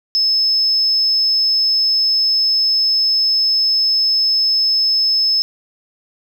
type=tone; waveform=sine; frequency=5220 Hz; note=E8; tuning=18 cents flat; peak=-12 dBFS; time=0.15-5.42 s; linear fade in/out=0 ms; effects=7-bit